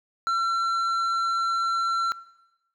triangle tone with tanh clipping, 1354 Hz, E6, 46 cents sharp, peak -23 dBFS, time 0.27-2.12 s, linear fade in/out 0 ms, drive 11 dB, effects noise-tail reverb RT60 1.0 s tail -19 dB re dry

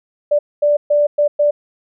sine tone bursts at uneven times, 587.3 Hz, D5, in tune, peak -10 dBFS, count 5, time 0.31-0.39 / 0.62-0.77 / 0.9-1.07 / 1.18-1.28 / 1.39-1.51 s, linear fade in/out 10 ms, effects none

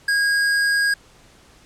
square tone, 1635 Hz, G#6, 28 cents flat, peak -17 dBFS, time 0.08-0.94 s, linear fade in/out 5 ms, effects pink hiss -51 dBFS RMS until 1.65 s + low-pass 9000 Hz 12 dB/octave

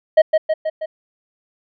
triangle tone with echo, 629 Hz, D#5, 19 cents sharp, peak -4 dBFS, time 0.17-0.22 s, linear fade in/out 10 ms, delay 160 ms, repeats 4, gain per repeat -4 dB, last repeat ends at 0.86 s, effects resampled to 11025 Hz

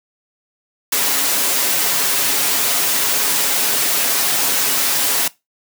white noise with comb filter, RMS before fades -17 dBFS, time 0.92-5.28 s, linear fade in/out 5 ms, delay 7.2 ms, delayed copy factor +0.55, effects noise-tail reverb RT60 0.2 s tail -20 dB re dry + high-pass 200 Hz 12 dB/octave

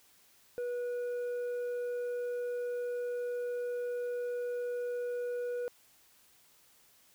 triangle tone with tanh clipping, 486.9 Hz, B4, 25 cents flat, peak -34 dBFS, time 0.58-5.68 s, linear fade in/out 0 ms, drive 9 dB, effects white hiss -64 dBFS RMS until 7.14 s

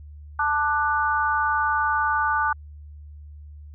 sine chord, D major, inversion second, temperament equal with one note detuned, 880 / 1185.6 / 1480 Hz, A5 / D6 / F#6, 0 / +16 / 0 cents, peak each -24 dBFS, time 0.39-2.53 s, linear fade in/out 5 ms, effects added 74 Hz sine -39 dBFS peak until 3.74 s

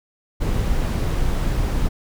brown noise, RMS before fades -20 dBFS, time 0.4-1.89 s, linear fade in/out 20 ms, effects none

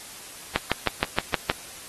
click train, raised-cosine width 0.3 ms, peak -4 dBFS, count 7, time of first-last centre 0.56-1.499 s, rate 6.39 Hz, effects white hiss -42 dBFS RMS until 1.88 s + AAC 32 kbps

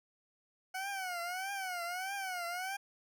20% pulse tone with vibrato, 740 Hz, F#5, in tune, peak -32 dBFS, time 0.74-2.77 s, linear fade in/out 10 ms, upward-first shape triangle, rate 1.6 Hz, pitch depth 150 cents each way, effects none

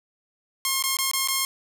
5% pulse tone with dropouts, 1071 Hz, C6, 40 cents sharp, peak -10 dBFS, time 0.65-1.45 s, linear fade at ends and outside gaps 1 ms, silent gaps 0.825-0.838 / 0.969-0.987 / 1.114-1.134 / 1.275-1.284 s, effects none

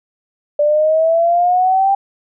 sine exponential sweep, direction up, 585 to 794 Hz, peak -10 dBFS, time 0.59-1.95 s, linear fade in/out 5 ms, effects none

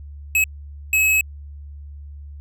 square tone bursts at uneven times, 2570 Hz, E7, 45 cents flat, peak -15 dBFS, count 2, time 0.35-0.44 / 0.93-1.21 s, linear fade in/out 2 ms, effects added 72 Hz sine -34 dBFS peak until 2.4 s

